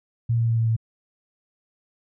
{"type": "tone with pitch steps", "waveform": "sine", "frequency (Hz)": [116.54, 115.6, 114.67, 113.75, 112.83], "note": ["A#2", "A#2", "A#2", "A#2", "A2"], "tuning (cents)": [0, -14, -28, -42, 44], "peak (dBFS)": -18, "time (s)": [0.29, 0.765], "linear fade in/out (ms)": 10, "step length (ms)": 95, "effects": []}